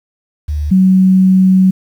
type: tone pair in turn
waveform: sine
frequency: 74.5 / 187.73 Hz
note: D2 / F#3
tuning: +25 / +25 cents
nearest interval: octave + major third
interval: 1600 cents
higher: second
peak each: -14 / -5 dBFS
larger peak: second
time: 0.48-0.71 / 0.71-1.71 s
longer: second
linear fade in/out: 10 ms
effects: 7-bit